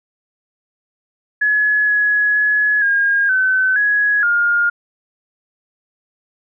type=tone with pitch steps; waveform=sine; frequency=1696 / 1683 / 1693 / 1623 / 1522 / 1672 / 1416 Hz; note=G#6 / G#6 / G#6 / G#6 / F#6 / G#6 / F6; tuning=+36 / +23 / +33 / -40 / +48 / +11 / +23 cents; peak=-12 dBFS; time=1.41-4.7 s; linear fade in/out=10 ms; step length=470 ms; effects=none